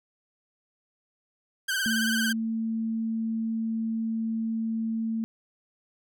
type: tone with vibrato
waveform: sawtooth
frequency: 1550 Hz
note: G6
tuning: 20 cents flat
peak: -22 dBFS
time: 1.68-2.33 s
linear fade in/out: 10 ms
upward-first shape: triangle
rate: 18 Hz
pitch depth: 87 cents each way
type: tone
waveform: sine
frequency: 224.5 Hz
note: A3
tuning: 35 cents sharp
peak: -26 dBFS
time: 1.86-5.24 s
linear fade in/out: 0 ms
effects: none